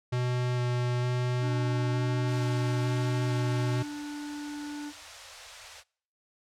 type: tone with vibrato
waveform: square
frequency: 123.47 Hz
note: B2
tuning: in tune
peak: -27 dBFS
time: 0.12-3.83 s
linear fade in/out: 10 ms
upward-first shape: square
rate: 1.1 Hz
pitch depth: 8 cents each way
type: harmonic tone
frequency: 293.7 Hz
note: D4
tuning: in tune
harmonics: 1 / 3 / 5 / 6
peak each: -35 / -48 / -50 / -61 dBFS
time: 1.4-4.93 s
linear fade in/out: 50 ms
type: band-stop noise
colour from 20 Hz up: white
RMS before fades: -43 dBFS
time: 2.25-5.84 s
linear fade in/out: 50 ms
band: 100 to 490 Hz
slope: 48 dB/octave
effects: noise-tail reverb RT60 0.6 s tail -26 dB re dry + low-pass 6000 Hz 12 dB/octave